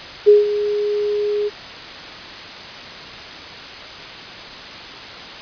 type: tone with ADSR envelope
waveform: sine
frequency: 415.3 Hz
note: G#4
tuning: in tune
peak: -4 dBFS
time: 0.26-1.5 s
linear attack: 26 ms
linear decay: 160 ms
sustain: -13 dB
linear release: 30 ms
effects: white hiss -33 dBFS RMS until 5.41 s + resampled to 11025 Hz

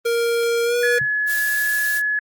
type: tone with pitch glide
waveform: square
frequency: 467.5 to 482.9 Hz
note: A#4 to B4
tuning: +5 to -39 cents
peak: -18 dBFS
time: 0.05-0.99 s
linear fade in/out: 10 ms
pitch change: +56 cents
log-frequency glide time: 0.64-0.76 s
type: tone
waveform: sine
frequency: 1700 Hz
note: G#6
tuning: 40 cents sharp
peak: -18 dBFS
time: 0.83-2.19 s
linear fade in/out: 2 ms
type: tone with exponential decay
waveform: sine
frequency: 135.4 Hz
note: C#3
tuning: 40 cents flat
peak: -25 dBFS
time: 1.01-1.11 s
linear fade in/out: 5 ms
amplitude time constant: 20 ms
type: noise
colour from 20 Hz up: blue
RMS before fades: -28 dBFS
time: 1.26-2.02 s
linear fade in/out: 50 ms
effects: Opus 24 kbps

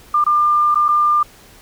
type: tone with dropouts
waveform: sine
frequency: 1198 Hz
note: D6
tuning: 34 cents sharp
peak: -11 dBFS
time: 0.14-1.23 s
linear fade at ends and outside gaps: 5 ms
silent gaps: 0.241-0.264 / 0.746-0.755 / 0.883-0.887 s
effects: pink hiss -45 dBFS RMS until 1.61 s

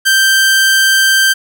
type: tone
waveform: sawtooth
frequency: 1567 Hz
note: G6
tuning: 1 cent flat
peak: -4 dBFS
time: 0.05-1.34 s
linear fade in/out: 20 ms
effects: none

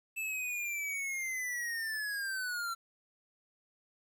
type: linear sweep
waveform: square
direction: down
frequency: 2637 to 1347 Hz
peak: -35 dBFS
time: 0.16-2.75 s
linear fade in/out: 20 ms
effects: 11-bit

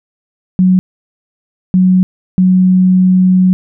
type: tone bursts at uneven times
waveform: sine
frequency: 184.7 Hz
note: F#3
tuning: 3 cents flat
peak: -5 dBFS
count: 3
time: 0.59-0.79 / 1.74-2.03 / 2.38-3.53 s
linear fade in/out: 0 ms
effects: none

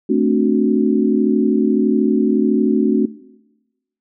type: chord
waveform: sine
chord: D dominant seventh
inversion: second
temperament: equal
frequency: 220 / 261.6 / 293.7 / 370 Hz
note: A3 / C4 / D4 / F#4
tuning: 0 / 0 / 0 / 0 cents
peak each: -18 dBFS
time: 0.09-3.06 s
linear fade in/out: 10 ms
effects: noise-tail reverb RT60 1.0 s tail -19 dB re dry

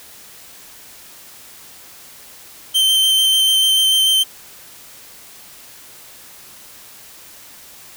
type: tone with vibrato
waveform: 45% pulse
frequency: 3114 Hz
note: G7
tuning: 12 cents flat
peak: -12 dBFS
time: 2.74-4.24 s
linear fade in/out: 20 ms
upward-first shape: square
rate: 6.8 Hz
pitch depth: 9 cents each way
effects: white hiss -41 dBFS RMS until 7.96 s

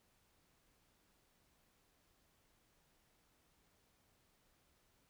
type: silence
effects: pink hiss -75 dBFS RMS until 5.09 s

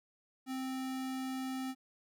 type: tone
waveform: square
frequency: 261.6 Hz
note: C4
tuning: in tune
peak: -37 dBFS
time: 0.46-1.75 s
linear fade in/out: 50 ms
effects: none

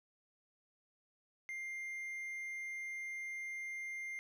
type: tone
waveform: triangle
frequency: 2100 Hz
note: C7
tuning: 6 cents sharp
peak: -39 dBFS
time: 1.49-4.19 s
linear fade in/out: 0 ms
effects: none

